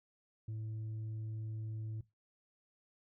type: tone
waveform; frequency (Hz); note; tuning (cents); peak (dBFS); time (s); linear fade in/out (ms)
sine; 109.6; A2; -6; -36; 0.48-2.01; 5
effects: noise-tail reverb RT60 0.2 s tail -19 dB re dry + tanh soft clip ceiling -38 dBFS